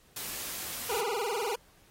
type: noise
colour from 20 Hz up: white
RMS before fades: -38 dBFS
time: 0.16-1.01 s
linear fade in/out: 5 ms
type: tone with vibrato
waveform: 25% pulse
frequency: 440 Hz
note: A4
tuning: in tune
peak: -26 dBFS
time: 0.89-1.56 s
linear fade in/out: 10 ms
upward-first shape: sine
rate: 20 Hz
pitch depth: 190 cents each way
effects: pink hiss -62 dBFS RMS until 1.9 s + AAC 48 kbps